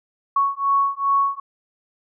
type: beating tone pair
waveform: sine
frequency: 1108.7 / 1111.2 Hz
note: C#6 / C#6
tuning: 0 / +4 cents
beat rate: 2.5 Hz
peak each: -20 dBFS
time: 0.36-1.4 s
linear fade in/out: 5 ms
effects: none